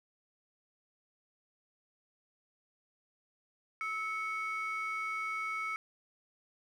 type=ring-modulated tone; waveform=triangle; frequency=1760 Hz; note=A6; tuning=in tune; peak=-28 dBFS; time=3.81-5.76 s; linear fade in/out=0 ms; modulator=460 Hz; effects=tanh soft clip ceiling -28 dBFS